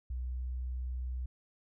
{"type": "tone with pitch glide", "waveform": "sine", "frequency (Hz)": [62.3, 62.7], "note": ["B1", "B1"], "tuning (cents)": [16, 27], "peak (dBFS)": -34, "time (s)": [0.1, 1.26], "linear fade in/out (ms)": 5, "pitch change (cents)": 11, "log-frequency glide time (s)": [0.21, 0.42], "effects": []}